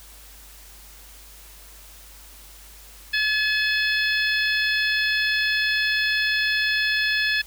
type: harmonic tone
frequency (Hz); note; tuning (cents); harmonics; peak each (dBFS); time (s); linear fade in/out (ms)
857; A5; -46; 2 / 3 / 4 / 5 / 6; -22 / -26 / -28 / -30 / -32; 3.13-7.42; 10
effects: added 50 Hz sine -47 dBFS peak until 7.46 s + white hiss -47 dBFS RMS until 7.46 s